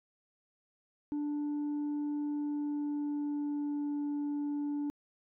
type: tone with pitch glide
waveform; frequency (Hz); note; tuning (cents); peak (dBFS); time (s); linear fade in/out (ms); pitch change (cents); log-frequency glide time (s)
sine; 293.7 to 290.8; D4 to D4; 0 to -17; -29; 1.12-4.9; 0; -17; 2.25-4.03
effects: tanh soft clip ceiling -31 dBFS